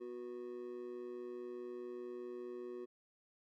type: tone with amplitude modulation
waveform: triangle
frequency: 366.2 Hz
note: F#4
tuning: 18 cents flat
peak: -38 dBFS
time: 0-2.86 s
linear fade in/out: 20 ms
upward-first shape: sine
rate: 120 Hz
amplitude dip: 80%
effects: Opus 48 kbps